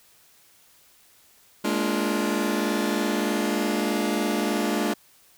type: chord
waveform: sawtooth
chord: Bb dominant seventh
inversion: third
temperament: just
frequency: 209.8 / 233.1 / 291.4 / 349.6 Hz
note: Ab3 / Bb3 / D4 / F4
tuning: +18 / 0 / -13 / +2 cents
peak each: -23 / -26 / -24 / -25 dBFS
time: 1.64-4.94 s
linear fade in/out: 10 ms
effects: white hiss -57 dBFS RMS until 5.37 s